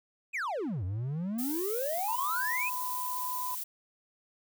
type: exponential two-way sweep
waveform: triangle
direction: down then up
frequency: 2640 to 87.31 to 2640 Hz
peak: -29 dBFS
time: 0.33-2.7 s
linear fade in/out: 20 ms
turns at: 0.84 s
type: noise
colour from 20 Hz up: violet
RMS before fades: -37 dBFS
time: 1.38-3.64 s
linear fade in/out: 10 ms
type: tone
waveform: sine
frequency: 1000 Hz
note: B5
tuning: 21 cents sharp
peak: -34 dBFS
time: 2.08-3.55 s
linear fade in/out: 5 ms
effects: none